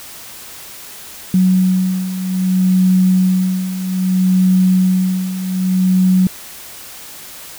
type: beating tone pair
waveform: sine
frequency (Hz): 185 / 185.62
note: F#3 / F#3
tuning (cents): 0 / +6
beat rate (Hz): 0.62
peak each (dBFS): -17 / -12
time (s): 1.34-6.27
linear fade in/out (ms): 2
effects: white hiss -34 dBFS RMS until 7.58 s